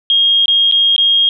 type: tone with dropouts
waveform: sine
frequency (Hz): 3248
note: G#7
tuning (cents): -39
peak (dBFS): -8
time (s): 0.1-1.29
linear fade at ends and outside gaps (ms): 1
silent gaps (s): 0.458-0.481 / 0.713-0.722 / 0.963-0.98
effects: none